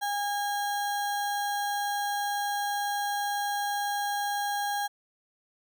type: tone with sample-and-hold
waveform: sine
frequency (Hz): 814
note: G#5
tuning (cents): -35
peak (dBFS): -27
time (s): 0.01-4.88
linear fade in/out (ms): 20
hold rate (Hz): 2450
effects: none